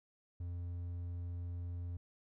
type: tone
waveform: triangle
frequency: 87.31 Hz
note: F2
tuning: in tune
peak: -37 dBFS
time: 0.4-1.97 s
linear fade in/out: 5 ms
effects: none